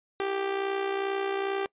sawtooth tone with amplitude modulation, 392.6 Hz, G4, 3 cents sharp, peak -21 dBFS, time 0.2-1.66 s, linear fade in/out 0 ms, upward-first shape sine, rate 62.4 Hz, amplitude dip 55%, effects noise-tail reverb RT60 0.1 s tail -24 dB re dry + resampled to 8000 Hz

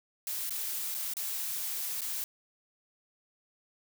blue noise with dropouts, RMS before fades -35 dBFS, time 0.27-2.24 s, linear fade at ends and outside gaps 1 ms, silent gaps 0.495-0.506 / 0.944-0.948 / 1.137-1.168 / 2.009-2.017 s, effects none

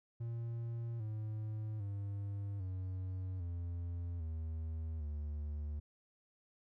triangle tone with pitch steps, 116.54 / 108.11 / 100.29 / 93.03 / 86.3 / 80.06 / 74.27 Hz, A#2 / A2 / G2 / F#2 / F2 / D#2 / D2, 0 / -30 / +40 / +10 / -20 / +50 / +20 cents, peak -36 dBFS, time 0.2-5.8 s, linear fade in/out 10 ms, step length 800 ms, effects none

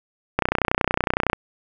click train, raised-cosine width 0.5 ms, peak -3 dBFS, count 30, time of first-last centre 0.39-1.332 s, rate 30.8 Hz, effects none

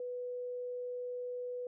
sine tone, 493.9 Hz, B4, in tune, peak -37 dBFS, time 0-1.67 s, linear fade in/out 2 ms, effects none

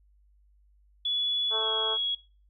sine tone with pitch glide, 3412 to 3330 Hz, G#7 to G#7, +46 to +4 cents, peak -26 dBFS, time 1.05-2.15 s, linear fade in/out 5 ms, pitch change -42 cents, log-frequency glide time 1.55-1.69 s
harmonic tone, 220 Hz, A3, in tune, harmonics 2 / 3 / 4 / 5 / 6 / 7, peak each -34 / -38 / -37 / -38 / -40 / -44 dBFS, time 1.5-1.98 s, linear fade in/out 50 ms
effects noise-tail reverb RT60 0.4 s tail -22 dB re dry + added 50 Hz sine -59 dBFS peak until 2.49 s

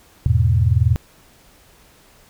sine chord, E major, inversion none, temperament equal, 82.41 / 103.83 / 123.47 Hz, E2 / G#2 / B2, 0 / 0 / 0 cents, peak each -17 dBFS, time 0.26-0.96 s, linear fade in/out 0 ms, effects pink hiss -51 dBFS RMS until 2.29 s

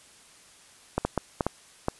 clicks, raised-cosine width 1 ms, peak -10 dBFS, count 6, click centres 0.98 / 1.05 / 1.177 / 1.408 / 1.466 / 1.884 s, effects white hiss -54 dBFS RMS until 1.99 s + resampled to 24000 Hz

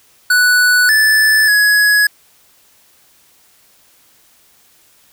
square tone with pitch steps, 1481 / 1746 / 1679 Hz, F#6 / A6 / G#6, +1 / -14 / +18 cents, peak -9 dBFS, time 0.3-2.07 s, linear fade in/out 5 ms, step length 590 ms, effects white hiss -51 dBFS RMS until 5.12 s

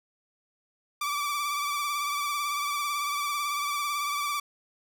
sawtooth tone with vibrato, 1163 Hz, D6, 17 cents flat, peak -24 dBFS, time 1.01-4.4 s, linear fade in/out 5 ms, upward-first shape triangle, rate 18 Hz, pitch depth 51 cents each way, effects none

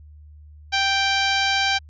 10% pulse tone, 784 Hz, G5, in tune, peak -10 dBFS, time 0.72-1.79 s, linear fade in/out 20 ms, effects added 75 Hz sine -42 dBFS peak until 1.89 s + resampled to 16000 Hz

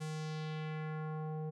square tone with low-pass filter sweep, 155.5 Hz, D#3, 1 cent flat, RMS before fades -40 dBFS, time 0-1.51 s, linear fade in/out 20 ms, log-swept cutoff 9100 to 580 Hz, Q 1.5, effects none

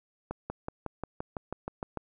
accelerating click train, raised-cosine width 1 ms, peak -20 dBFS, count 11, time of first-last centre 0.31-1.973 s, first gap 190 ms, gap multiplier 0.97, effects none

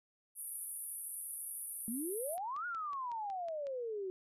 white band-pass noise, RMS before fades -44 dBFS, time 0.35-2.38 s, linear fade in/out 50 ms, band 9400 to 12000 Hz, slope 96 dB/octave
sine exponential two-way sweep, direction up then down, 216.2 to 1464 to 366.5 Hz, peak -37 dBFS, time 1.88-4.1 s, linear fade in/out 0 ms, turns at 2.66 s
click train, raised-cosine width 0.2 ms, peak -38 dBFS, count 8, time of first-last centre 2.38-3.669 s, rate 5.43 Hz
effects none

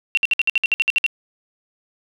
sine tone bursts, 2731 Hz, F7, 39 cents flat, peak -13 dBFS, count 12, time 0.15-1.064 s, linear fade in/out 0 ms, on 23 ms, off 58 ms, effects none

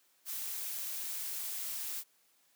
blue noise, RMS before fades -39 dBFS, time 0.25-2.04 s, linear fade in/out 50 ms, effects white hiss -70 dBFS RMS until 2.55 s + high-pass 200 Hz 12 dB/octave

